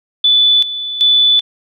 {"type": "tone with tremolo", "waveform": "sine", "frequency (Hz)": 3481, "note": "A7", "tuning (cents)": -19, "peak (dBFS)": -7, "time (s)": [0.24, 1.41], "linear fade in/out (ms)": 5, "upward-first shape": "square", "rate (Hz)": 1.3, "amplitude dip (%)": 75, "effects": []}